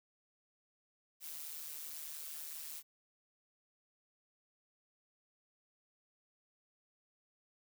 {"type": "noise with amplitude modulation", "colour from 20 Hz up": "blue", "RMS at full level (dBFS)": -43, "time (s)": [1.2, 2.83], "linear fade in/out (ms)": 50, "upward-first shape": "sine", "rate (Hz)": 153, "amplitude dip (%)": 70, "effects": []}